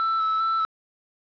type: tone with vibrato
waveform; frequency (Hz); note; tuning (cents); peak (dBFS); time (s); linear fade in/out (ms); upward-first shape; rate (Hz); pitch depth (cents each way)
triangle; 1318.5; E6; 0; -19; 0-0.65; 0; square; 2.5; 13
effects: resampled to 11025 Hz + 8-bit